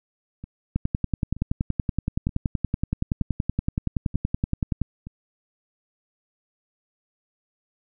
two click trains, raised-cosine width 5 ms, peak -24 / -10 dBFS, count 6 / 44, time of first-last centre 0.44-5.07 / 0.76-4.817 s, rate 1.08 / 10.6 Hz, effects none

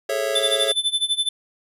square chord, A major seventh, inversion third, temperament just, 412.5 / 440 / 550 / 660 Hz, G#4 / A4 / C#5 / E5, -12 / 0 / -14 / +2 cents, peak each -30 / -30 / -25 / -28 dBFS, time 0.09-0.72 s, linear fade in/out 5 ms
square tone with tremolo, 3520 Hz, A7, in tune, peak -17 dBFS, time 0.35-1.29 s, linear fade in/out 5 ms, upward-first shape sine, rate 12 Hz, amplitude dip 90%
effects resampled to 32000 Hz

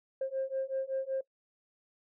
sine beating tone pair, 530 / 535.3 Hz, C5 / C5, +22 / +39 cents, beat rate 5.3 Hz, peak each -34 / -33 dBFS, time 0.21-1.21 s, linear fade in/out 5 ms, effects noise-tail reverb RT60 0.1 s tail -21 dB re dry + tanh soft clip ceiling -26 dBFS

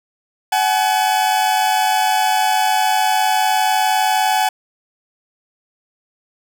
40% pulse tone pair together, 752.2 / 852 Hz, F#5 / G#5, +28 / +44 cents, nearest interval major second, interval 216 cents, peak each -16 dBFS, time 0.52-4.49 s, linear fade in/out 5 ms, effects none

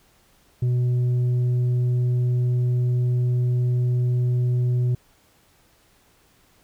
sine tone with tanh clipping, 123.47 Hz, B2, in tune, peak -19 dBFS, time 0.62-4.95 s, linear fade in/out 5 ms, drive 4 dB, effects pink hiss -59 dBFS RMS until 6.63 s

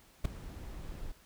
brown noise with ADSR envelope, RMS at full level -24 dBFS, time 0.24-1.12 s, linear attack 14 ms, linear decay 4 ms, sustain -19 dB, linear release 6 ms, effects pink hiss -62 dBFS RMS until 1.25 s

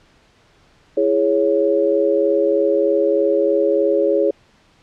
sine chord, C# minor, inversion first, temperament just, 332.6 / 415.8 / 554.4 Hz, E4 / G#4 / C#5, +16 / +2 / 0 cents, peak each -20 / -17 / -17 dBFS, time 0.97-4.31 s, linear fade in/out 5 ms, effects pink hiss -54 dBFS RMS until 4.82 s + low-pass 5000 Hz 12 dB/octave

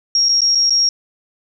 sine tone with dropouts, 5588 Hz, F8, in tune, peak -11 dBFS, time 0.15-0.89 s, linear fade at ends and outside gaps 2 ms, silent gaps 0.287-0.291 / 0.408-0.417 / 0.55-0.554 / 0.697-0.705 s, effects none

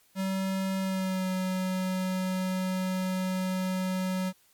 square tone with pitch glide, 191.2 to 186.08 Hz, G3 to F#3, -43 to +10 cents, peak -28 dBFS, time 0.15-4.33 s, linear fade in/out 50 ms, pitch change -47 cents, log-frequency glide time 0.79-1.29 s, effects white hiss -64 dBFS RMS until 4.53 s + MP3 96 kbps

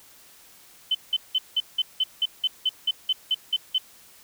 sine tone bursts, 3050 Hz, G7, 48 cents flat, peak -19 dBFS, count 14, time 0.91-3.782 s, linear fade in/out 5 ms, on 38 ms, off 180 ms, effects white hiss -52 dBFS RMS until 4.23 s

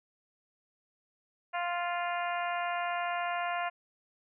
harmonic tone, 349.2 Hz, F4, in tune, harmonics 2 / 3 / 4 / 5 / 6 / 7 / 8, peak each -33 / -37 / -39 / -41 / -43 / -44 / -45 dBFS, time 1.53-3.7 s, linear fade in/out 20 ms, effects none

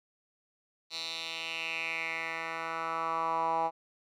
10% pulse tone with band-pass filter sweep, 163.9 Hz, E3, 10 cents flat, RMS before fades -34 dBFS, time 0.9-3.71 s, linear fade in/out 50 ms, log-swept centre 4200 to 850 Hz, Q 4.2, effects none

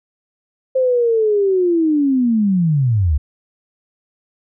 sine linear sweep, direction down, 527 to 66.2 Hz, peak -12 dBFS, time 0.75-3.18 s, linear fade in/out 10 ms, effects none

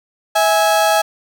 35% pulse tone pair together, 650.5 / 830.6 Hz, E5 / G#5, -23 / 0 cents, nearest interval major third, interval 423 cents, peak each -13 dBFS, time 0.35-1.02 s, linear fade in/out 10 ms, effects none

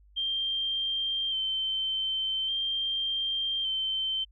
sine tone with vibrato, 3136 Hz, G7, in tune, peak -27 dBFS, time 0.16-4.25 s, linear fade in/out 20 ms, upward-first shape square, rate 0.43 Hz, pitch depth 21 cents each way, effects added 50 Hz sine -55 dBFS peak until 4.31 s

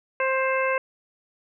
harmonic tone, 527 Hz, C5, 12 cents sharp, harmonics 1 / 2 / 3 / 4 / 5, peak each -24 / -27 / -29 / -30 / -31 dBFS, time 0.2-0.78 s, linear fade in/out 2 ms, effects none

